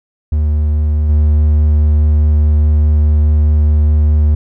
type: tone with level steps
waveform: triangle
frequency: 75.4 Hz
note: D2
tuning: 46 cents sharp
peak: -8 / -5 dBFS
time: 0.32-4.35 s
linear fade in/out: 5 ms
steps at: 1.09 s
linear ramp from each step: 5 ms
effects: none